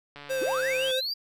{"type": "click train", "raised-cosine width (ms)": 0.3, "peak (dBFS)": -27, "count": 109, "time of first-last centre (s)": [0.16, 0.91], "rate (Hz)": 144}
{"type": "tone with vibrato", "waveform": "square", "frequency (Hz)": 523.3, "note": "C5", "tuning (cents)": 0, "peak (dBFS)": -27, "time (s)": [0.29, 1.01], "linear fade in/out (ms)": 20, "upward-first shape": "sine", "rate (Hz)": 5.8, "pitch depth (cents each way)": 27}
{"type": "linear sweep", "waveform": "triangle", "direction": "up", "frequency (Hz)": [246.9, 4840], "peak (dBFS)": -27, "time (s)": [0.41, 1.14], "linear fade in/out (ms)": 10}
{"effects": []}